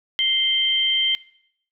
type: tone pair together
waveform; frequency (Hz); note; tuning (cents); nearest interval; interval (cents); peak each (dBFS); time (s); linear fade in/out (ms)
sine; 2093 / 3136; C7 / G7; 0 / 0; perfect fifth; 700; -25 / -18; 0.19-1.15; 0
effects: noise-tail reverb RT60 0.7 s tail -20 dB re dry